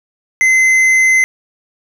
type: tone with tanh clipping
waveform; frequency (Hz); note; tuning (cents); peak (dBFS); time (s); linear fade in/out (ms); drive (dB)
sine; 2056; C7; -31; -9; 0.41-1.24; 0; 9
effects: none